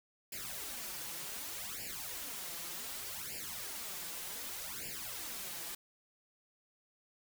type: noise with flanger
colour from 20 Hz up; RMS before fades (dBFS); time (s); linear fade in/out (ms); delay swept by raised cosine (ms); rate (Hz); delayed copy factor
white; -43; 0.32-5.75; 5; 0.4 to 6; 0.66; +0.9
effects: none